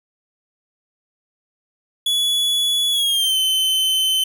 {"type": "tone with pitch glide", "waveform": "45% pulse", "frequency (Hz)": [3400, 3064], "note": ["G#7", "G7"], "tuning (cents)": [40, -40], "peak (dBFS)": -16, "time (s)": [2.06, 4.24], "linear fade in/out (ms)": 5, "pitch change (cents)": -180, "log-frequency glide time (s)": [2.91, 3.37], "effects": []}